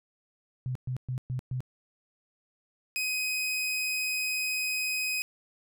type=tone bursts; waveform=sine; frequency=127.4 Hz; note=C3; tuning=46 cents flat; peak=-29 dBFS; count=5; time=0.66-1.605 s; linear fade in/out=0 ms; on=93 ms; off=120 ms
type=tone; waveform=sawtooth; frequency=2514 Hz; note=D#7; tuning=17 cents sharp; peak=-25 dBFS; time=2.96-5.22 s; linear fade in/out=0 ms
effects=none